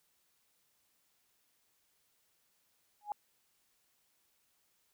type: tone with exponential growth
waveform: sine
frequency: 830.6 Hz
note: G#5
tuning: in tune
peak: -30 dBFS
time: 3.01-3.12 s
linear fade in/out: 1 ms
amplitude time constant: 23 ms
effects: white hiss -75 dBFS RMS until 4.93 s